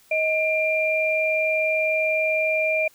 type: tone pair together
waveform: sine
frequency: 630 / 2383 Hz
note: D#5 / D7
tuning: +21 / +25 cents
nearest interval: octave + major seventh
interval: 2304 cents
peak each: -22 dBFS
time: 0.11-2.88 s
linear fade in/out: 5 ms
effects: white hiss -56 dBFS RMS until 2.94 s